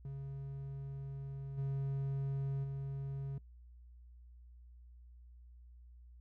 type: tone with level steps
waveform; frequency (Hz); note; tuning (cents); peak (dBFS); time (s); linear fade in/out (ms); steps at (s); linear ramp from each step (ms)
triangle; 137.2; C#3; -17; -39 / -32 / -36; 0.05-3.38; 2; 1.57 / 2.63; 20
effects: noise-tail reverb RT60 0.1 s tail -21 dB re dry + added 60 Hz sine -54 dBFS peak until 6.2 s